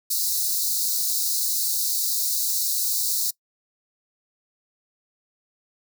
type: high-pass noise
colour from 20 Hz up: white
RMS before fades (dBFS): -24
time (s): 0.1-3.31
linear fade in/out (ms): 10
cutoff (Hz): 3900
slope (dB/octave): 96
effects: noise-tail reverb RT60 0.1 s tail -23 dB re dry